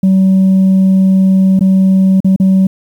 sine tone with dropouts, 190.2 Hz, F#3, 48 cents sharp, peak -3 dBFS, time 0.03-2.67 s, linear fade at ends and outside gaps 5 ms, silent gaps 1.593-1.608 / 2.204-2.245 / 2.362-2.399 s, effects tanh soft clip ceiling -4 dBFS + 7-bit

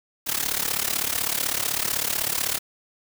white noise with amplitude modulation, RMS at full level -22 dBFS, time 0.26-2.59 s, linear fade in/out 20 ms, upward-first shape sine, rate 35.9 Hz, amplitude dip 85%, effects none

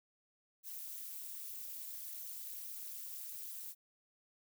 violet noise with amplitude modulation, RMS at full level -42 dBFS, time 0.63-3.75 s, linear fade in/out 50 ms, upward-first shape sine, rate 238 Hz, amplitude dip 100%, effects none

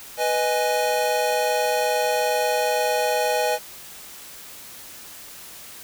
square chord, G# minor, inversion first, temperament equal, 493.9 / 622.3 / 830.6 Hz, B4 / D#5 / G#5, 0 / 0 / 0 cents, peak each -25 dBFS, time 0.17-3.59 s, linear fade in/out 50 ms, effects white hiss -41 dBFS RMS until 5.83 s

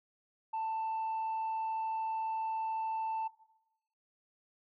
sine tone, 887 Hz, A5, 14 cents sharp, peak -31 dBFS, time 0.53-3.28 s, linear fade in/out 10 ms, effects noise-tail reverb RT60 0.9 s tail -17 dB re dry + tanh soft clip ceiling -31 dBFS

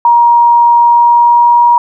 sine tone with pitch glide, 946 to 953.7 Hz, A#5 to A#5, +25 to +39 cents, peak -3 dBFS, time 0.05-1.78 s, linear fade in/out 2 ms, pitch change +14 cents, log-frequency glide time 0.77-1.65 s, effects none

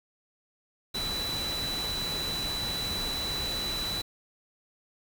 sine tone in noise, 3967 Hz, B7, 7 cents sharp, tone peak -31 dBFS, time 0.94-4.02 s, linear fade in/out 10 ms, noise pink, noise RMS -36 dBFS, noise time 0.94-4.02 s, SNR +2 dB, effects none

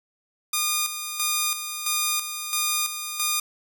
5% pulse tone with tremolo, 1218 Hz, D#6, 37 cents flat, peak -10 dBFS, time 0.53-3.4 s, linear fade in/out 5 ms, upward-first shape square, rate 1.5 Hz, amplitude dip 60%, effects none

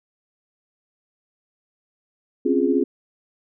sine chord, Db major seventh, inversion third, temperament equal, 261.6 / 277.2 / 349.2 / 415.3 Hz, C4 / Db4 / F4 / Ab4, 0 / 0 / 0 / 0 cents, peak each -22 dBFS, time 2.45-2.84 s, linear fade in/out 10 ms, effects none

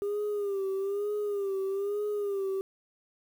sine tone with vibrato, 401.2 Hz, G4, 40 cents sharp, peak -26 dBFS, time 0.02-2.61 s, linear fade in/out 0 ms, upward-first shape sine, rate 1.1 Hz, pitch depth 70 cents each way, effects tanh soft clip ceiling -27 dBFS + 9-bit

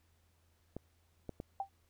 clicks, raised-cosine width 2 ms, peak -28 dBFS, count 3, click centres 0.766 / 1.293 / 1.401 s
sine tone with exponential decay, 784 Hz, G5, in tune, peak -30 dBFS, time 1.6-1.69 s, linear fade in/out 2 ms, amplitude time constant 19 ms
effects added 83 Hz sine -70 dBFS peak until 1.89 s + pink hiss -75 dBFS RMS until 1.89 s

